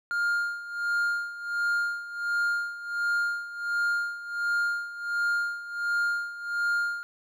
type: tone with tremolo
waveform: triangle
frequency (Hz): 1408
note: F6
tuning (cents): +14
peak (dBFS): -21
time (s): 0.11-7.03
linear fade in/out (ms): 0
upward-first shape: sine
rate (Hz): 1.4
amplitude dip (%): 80
effects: none